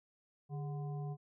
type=harmonic tone with a mistuned harmonic; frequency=146.83 Hz; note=D3; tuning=in tune; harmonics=1 / 3 / 5 / 7; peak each=-38 / -50 / -51 / -60 dBFS; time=0.49-1.17 s; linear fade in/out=50 ms; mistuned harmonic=3; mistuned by=-120 cents; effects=none